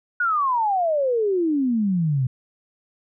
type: exponential sweep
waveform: sine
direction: down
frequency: 1479 to 123.47 Hz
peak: -18 dBFS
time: 0.2-2.27 s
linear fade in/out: 5 ms
effects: none